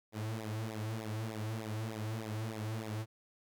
sawtooth tone with flanger, 109.5 Hz, A2, 8 cents flat, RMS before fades -39 dBFS, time 0.12-3.06 s, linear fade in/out 50 ms, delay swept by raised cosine 0.66 to 5.06 ms, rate 3.3 Hz, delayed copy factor -0.95, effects none

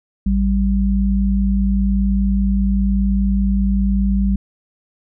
sine tone pair together, 55 / 196 Hz, A1 / G3, 0 / 0 cents, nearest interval octave + minor seventh, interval 2200 cents, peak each -16 dBFS, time 0.26-4.36 s, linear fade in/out 5 ms, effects none

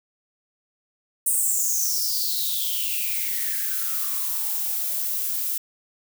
violet noise with high-pass filter sweep, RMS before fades -25 dBFS, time 1.26-5.58 s, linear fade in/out 5 ms, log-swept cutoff 9100 to 390 Hz, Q 8.2, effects none

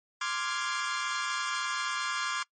sawtooth chord, D half-diminished seventh, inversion third, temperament equal, 1046.5 / 1174.7 / 1396.9 / 1661.2 Hz, C6 / D6 / F6 / Ab6, 0 / 0 / 0 / 0 cents, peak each -32 dBFS, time 0.21-2.43 s, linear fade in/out 5 ms, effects noise-tail reverb RT60 0.1 s tail -23 dB re dry + MP3 32 kbps

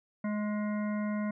harmonic tone with a mistuned harmonic, 210 Hz, G#3, 19 cents sharp, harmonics 1 / 3 / 5 / 7 / 9 / 10, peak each -30 / -40 / -44 / -47 / -49 / -50 dBFS, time 0.24-1.31 s, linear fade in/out 5 ms, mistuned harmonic 7, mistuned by -26 cents, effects none

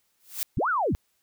blue noise with exponential growth, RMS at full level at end -26 dBFS, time 0.2-0.43 s, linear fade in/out 0 ms, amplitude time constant 48 ms
sine linear two-way sweep, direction up then down, 30.32 to 1524 to 30.32 Hz, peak -22 dBFS, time 0.57-0.95 s, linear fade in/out 0 ms, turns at 0.69 s
effects white hiss -71 dBFS RMS until 1.22 s

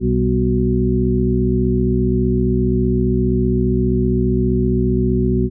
harmonic tone with a mistuned harmonic, 61.74 Hz, B1, in tune, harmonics 1 / 2 / 3 / 4 / 6, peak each -20 / -20 / -20 / -20 / -20 dBFS, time 0-5.5 s, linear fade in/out 50 ms, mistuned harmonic 3, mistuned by +61 cents, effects none

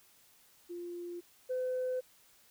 sine tone pair in turn, 348.6 / 508.6 Hz, F4 / C5, -3 / -49 cents, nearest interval perfect fifth, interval 654 cents, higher second, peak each -39 / -30 dBFS, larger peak second, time 0.69-1.21 / 1.49-2.01 s, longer neither, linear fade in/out 20 ms, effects tanh soft clip ceiling -29 dBFS + white hiss -64 dBFS RMS until 2.5 s

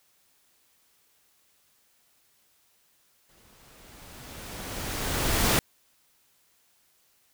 pink noise with exponential growth, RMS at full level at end -21 dBFS, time 3.29-5.59 s, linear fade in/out 0 ms, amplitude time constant 500 ms, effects white hiss -66 dBFS RMS until 7.33 s

